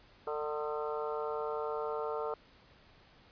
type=harmonic tone with a mistuned harmonic; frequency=150 Hz; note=D3; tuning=37 cents sharp; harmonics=3 / 4 / 5 / 6 / 7 / 8 / 9; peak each=-36 / -41 / -44 / -44 / -45 / -44 / -46 dBFS; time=0.27-2.34 s; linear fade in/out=2 ms; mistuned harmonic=8; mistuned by=+57 cents; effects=pink hiss -61 dBFS RMS until 3.31 s + resampled to 11025 Hz